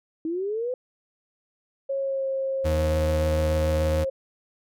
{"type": "linear sweep", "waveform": "sine", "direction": "up", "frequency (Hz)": [312.9, 514], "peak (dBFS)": -25, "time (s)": [0.25, 0.74], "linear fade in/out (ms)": 2}
{"type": "tone with pitch glide", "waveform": "sine", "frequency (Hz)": [546, 536.3], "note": ["C#5", "C5"], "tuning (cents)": [-26, 43], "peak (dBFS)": -24, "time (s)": [1.89, 4.1], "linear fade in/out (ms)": 10, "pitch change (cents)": -31, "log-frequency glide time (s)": [1.99, 2.27]}
{"type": "tone with vibrato", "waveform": "40% pulse", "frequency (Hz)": 79, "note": "D#2", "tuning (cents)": 27, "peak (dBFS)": -22, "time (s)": [2.64, 4.05], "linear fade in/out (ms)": 20, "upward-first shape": "triangle", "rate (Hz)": 6.9, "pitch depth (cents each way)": 18}
{"effects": []}